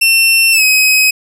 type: tone with pitch glide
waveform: sawtooth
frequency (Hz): 2700 to 2534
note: E7 to D#7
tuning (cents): +41 to +31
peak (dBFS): -4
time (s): 0.01-1.11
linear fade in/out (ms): 10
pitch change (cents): -110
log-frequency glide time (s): 0.52-0.63
effects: none